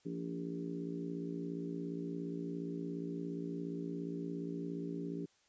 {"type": "harmonic tone with a mistuned harmonic", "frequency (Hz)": 57.2, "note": "A#1", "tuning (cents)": -32, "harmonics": [3, 4, 5, 6, 7, 8], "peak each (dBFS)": [-42, -49, -42, -52, -45, -56], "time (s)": [0.05, 5.26], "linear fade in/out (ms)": 10, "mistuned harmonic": 6, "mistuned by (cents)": -24, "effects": ["white hiss -71 dBFS RMS until 5.48 s", "resampled to 16000 Hz"]}